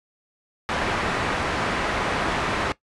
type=low-pass noise; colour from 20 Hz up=white; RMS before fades=-25 dBFS; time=0.69-2.72 s; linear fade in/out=0 ms; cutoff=1600 Hz; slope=12 dB/octave; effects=noise-tail reverb RT60 0.1 s tail -17 dB re dry + resampled to 24000 Hz